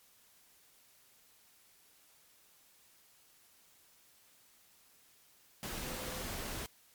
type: tone in noise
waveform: sine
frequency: 511 Hz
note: C5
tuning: 41 cents flat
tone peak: -48 dBFS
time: 5.83-6.22 s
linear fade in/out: 0 ms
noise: pink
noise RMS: -41 dBFS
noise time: 5.63-6.66 s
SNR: -10 dB
effects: white hiss -65 dBFS RMS until 6.94 s + MP3 96 kbps